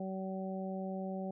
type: harmonic tone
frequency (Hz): 190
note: F#3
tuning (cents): +46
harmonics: 1 / 2 / 3 / 4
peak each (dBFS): -38 / -45 / -43 / -46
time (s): 0-1.31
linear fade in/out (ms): 5
effects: none